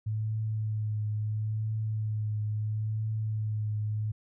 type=tone with vibrato; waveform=sine; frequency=107.8 Hz; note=A2; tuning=35 cents flat; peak=-28 dBFS; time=0.06-4.12 s; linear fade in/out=10 ms; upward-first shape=triangle; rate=0.74 Hz; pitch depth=29 cents each way; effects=none